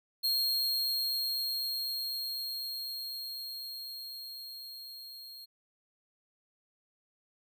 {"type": "tone with level ramp", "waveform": "45% pulse", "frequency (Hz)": 4244, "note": "C8", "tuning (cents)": 24, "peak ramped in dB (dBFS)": [-26, -45], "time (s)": [0.23, 5.46], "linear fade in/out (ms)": 20, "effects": []}